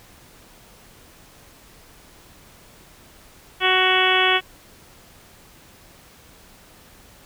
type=harmonic tone with a mistuned harmonic; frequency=372 Hz; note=F#4; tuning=9 cents sharp; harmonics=1 / 2 / 3 / 4 / 5 / 6 / 7 / 8 / 9; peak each=-24 / -24 / -24 / -24 / -24 / -24 / -24 / -24 / -24 dBFS; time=3.6-4.41 s; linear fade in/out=50 ms; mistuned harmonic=7; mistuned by=+17 cents; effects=pink hiss -49 dBFS RMS until 7.25 s